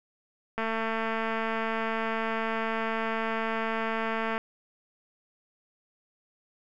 click train, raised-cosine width 0.5 ms, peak -16 dBFS, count 852, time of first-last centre 0.58-4.379 s, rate 224 Hz, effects none

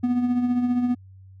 triangle tone with tremolo, 245.7 Hz, B3, 9 cents flat, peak -15 dBFS, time 0.03-0.95 s, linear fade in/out 10 ms, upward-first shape triangle, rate 15 Hz, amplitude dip 55%, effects added 95 Hz sine -44 dBFS peak until 1.4 s

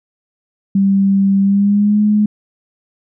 sine tone with pitch glide, 196 to 210.1 Hz, G3 to G#3, 0 to +20 cents, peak -9 dBFS, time 0.75-2.26 s, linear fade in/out 5 ms, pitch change +120 cents, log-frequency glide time 1.41-2 s, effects none

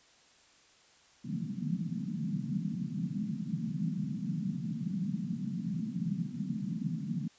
pink band-pass noise, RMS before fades -35 dBFS, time 1.24-7.28 s, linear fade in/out 10 ms, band 150 to 230 Hz, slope 48 dB/octave, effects white hiss -62 dBFS RMS until 7.38 s + resampled to 16000 Hz

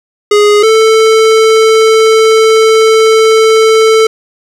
square tone pair in turn, 415 / 442 Hz, G#4 / A4, -1 / +8 cents, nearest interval minor second, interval 109 cents, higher second, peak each -4 dBFS, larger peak neither, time 0.31-0.63 / 0.63-4.07 s, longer second, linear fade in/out 5 ms, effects low-pass 8000 Hz 12 dB/octave + 7-bit

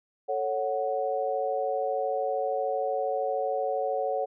sine chord, F# minor, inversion first, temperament equal with one note detuned, 441.5 / 554.4 / 740 Hz, A4 / C#5 / F#5, +6 / 0 / 0 cents, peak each -32 / -29 / -30 dBFS, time 0.28-4.26 s, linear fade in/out 20 ms, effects none

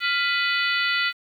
harmonic tone with a mistuned harmonic, 497.4 Hz, B4, 12 cents sharp, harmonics 3 / 4 / 5 / 6 / 7 / 8 / 9, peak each -25 / -25 / -29 / -30 / -32 / -33 / -32 dBFS, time 0-1.13 s, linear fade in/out 50 ms, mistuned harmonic 3, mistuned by -120 cents, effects 9-bit

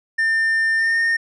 triangle tone with pitch glide, 1800 to 1830.4 Hz, A6 to A#6, +39 to -32 cents, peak -14 dBFS, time 0.18-1.17 s, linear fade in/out 10 ms, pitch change +29 cents, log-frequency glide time 0.77-0.99 s, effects resampled to 24000 Hz

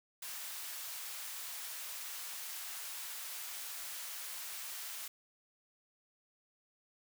white high-pass noise, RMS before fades -44 dBFS, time 0.22-5.08 s, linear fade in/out 5 ms, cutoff 850 Hz, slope 12 dB/octave, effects none

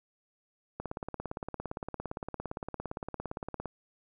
click train, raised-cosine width 1 ms, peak -22 dBFS, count 51, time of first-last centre 0.8-3.657 s, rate 17.5 Hz, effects none

